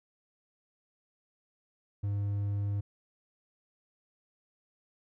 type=tone; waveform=triangle; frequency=101.3 Hz; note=G#2; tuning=43 cents flat; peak=-27 dBFS; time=2.03-2.81 s; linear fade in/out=10 ms; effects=none